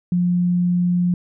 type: tone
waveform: sine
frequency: 177.1 Hz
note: F3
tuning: 24 cents sharp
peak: -15 dBFS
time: 0.12-1.14 s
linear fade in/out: 2 ms
effects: none